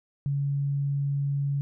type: tone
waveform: sine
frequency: 140.8 Hz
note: C#3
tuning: 27 cents sharp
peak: -24 dBFS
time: 0.26-1.61 s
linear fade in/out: 0 ms
effects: none